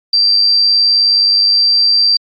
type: tone with amplitude modulation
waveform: sine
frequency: 4699 Hz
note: D8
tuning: in tune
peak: -6 dBFS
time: 0.13-2.17 s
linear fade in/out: 5 ms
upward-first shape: sine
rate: 99.3 Hz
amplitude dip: 35%
effects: Opus 48 kbps